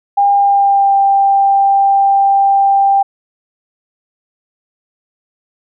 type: tone with pitch glide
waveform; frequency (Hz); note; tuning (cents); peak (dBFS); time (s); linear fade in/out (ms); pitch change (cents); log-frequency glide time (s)
sine; 804 to 790.2; G5 to G5; +44 to +14; -7; 0.17-3.03; 10; -30; 0.32-0.96
effects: none